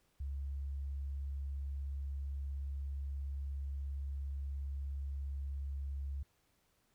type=tone with vibrato; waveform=sine; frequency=69.3 Hz; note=C#2; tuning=in tune; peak=-37 dBFS; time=0.2-6.23 s; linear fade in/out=5 ms; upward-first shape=triangle; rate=17 Hz; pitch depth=9 cents each way; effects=pink hiss -75 dBFS RMS until 6.94 s